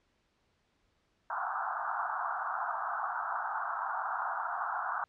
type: band-pass noise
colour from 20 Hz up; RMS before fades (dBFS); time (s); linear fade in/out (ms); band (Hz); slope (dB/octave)
white; -35; 1.3-5.04; 2; 690 to 1500; 96
effects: pink hiss -74 dBFS RMS until 5.08 s + low-pass 5000 Hz 12 dB/octave